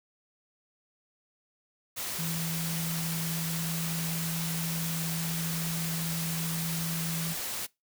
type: tone in noise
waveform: sine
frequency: 164.81 Hz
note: E3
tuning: in tune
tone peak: -32 dBFS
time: 2.18-7.34 s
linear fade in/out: 20 ms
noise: white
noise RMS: -35 dBFS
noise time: 1.96-7.67 s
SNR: 0 dB
effects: noise-tail reverb RT60 0.2 s tail -22 dB re dry